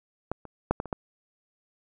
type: clicks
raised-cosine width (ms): 1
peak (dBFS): -15 / -28 / -8 / -15 / -24 / -14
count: 6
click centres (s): 0.316 / 0.453 / 0.71 / 0.801 / 0.857 / 0.928
effects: none